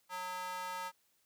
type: tone with high-pass filter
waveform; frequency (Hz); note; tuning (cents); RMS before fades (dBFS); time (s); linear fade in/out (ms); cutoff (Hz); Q
square; 182.5; F#3; -24; -41; 0.09-0.92; 50; 1000; 2.9
effects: white hiss -74 dBFS RMS until 1.25 s + high-pass 60 Hz 12 dB/octave